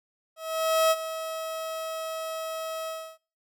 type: tone with ADSR envelope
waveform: 30% pulse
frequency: 643 Hz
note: E5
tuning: 43 cents flat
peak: -16 dBFS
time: 0.36-3.18 s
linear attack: 550 ms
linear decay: 40 ms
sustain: -13 dB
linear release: 300 ms
effects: noise-tail reverb RT60 0.4 s tail -23 dB re dry